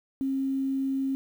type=tone with quantisation; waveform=sine; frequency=269.3 Hz; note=C#4; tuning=50 cents flat; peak=-25 dBFS; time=0.21-1.15 s; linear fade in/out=0 ms; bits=9; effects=none